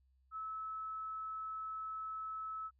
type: tone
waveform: sine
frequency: 1300 Hz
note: E6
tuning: 24 cents flat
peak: -40 dBFS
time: 0.31-2.71 s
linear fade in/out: 50 ms
effects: added 65 Hz sine -69 dBFS peak until 2.79 s